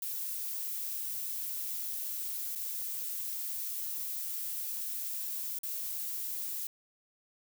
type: noise with dropouts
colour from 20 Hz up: violet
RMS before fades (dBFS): -37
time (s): 0.02-6.67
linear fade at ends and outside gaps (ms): 2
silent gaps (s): 2.552-2.557 / 5.588-5.633
effects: none